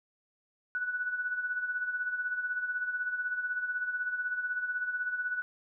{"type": "tone with tremolo", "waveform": "sine", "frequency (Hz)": 1480, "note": "F#6", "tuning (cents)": 0, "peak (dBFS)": -28, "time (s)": [0.75, 5.42], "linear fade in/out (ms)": 0, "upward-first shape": "sine", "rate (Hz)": 16, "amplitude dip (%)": 60, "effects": []}